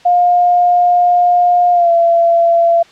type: tone with pitch glide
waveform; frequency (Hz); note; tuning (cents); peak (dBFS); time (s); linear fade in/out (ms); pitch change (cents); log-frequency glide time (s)
sine; 709 to 678.2; F5 to E5; +26 to +49; -7; 0.05-2.83; 10; -77; 1.72-1.91
effects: white hiss -43 dBFS RMS until 2.91 s + low-pass 4000 Hz 12 dB/octave